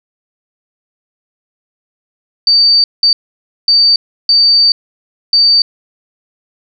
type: tone bursts at uneven times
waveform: sine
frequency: 4608 Hz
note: D8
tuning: 34 cents flat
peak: -5 dBFS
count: 5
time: 2.47-2.84 / 3.03-3.13 / 3.68-3.96 / 4.29-4.72 / 5.33-5.62 s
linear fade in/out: 2 ms
effects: none